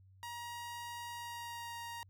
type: tone with pitch glide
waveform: sawtooth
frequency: 949 to 937.6 Hz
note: A#5 to A#5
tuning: +31 to +10 cents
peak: -39 dBFS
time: 0.23-2.03 s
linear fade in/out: 0 ms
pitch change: -21 cents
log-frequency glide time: 1.12-1.76 s
effects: added 95 Hz sine -59 dBFS peak until 2.09 s